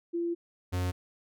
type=tone pair in turn; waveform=sine / 45% pulse; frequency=341.4 / 90.43 Hz; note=F4 / F#2; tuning=-39 / -39 cents; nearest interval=octave + major seventh; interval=2300 cents; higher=first; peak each=-28 dBFS; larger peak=neither; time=0.13-0.35 / 0.72-0.92 s; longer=first; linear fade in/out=20 ms; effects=none